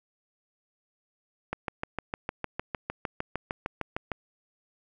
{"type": "click train", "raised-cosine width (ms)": 0.5, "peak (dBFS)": -15, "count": 18, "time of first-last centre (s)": [1.53, 4.118], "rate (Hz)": 6.57, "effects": []}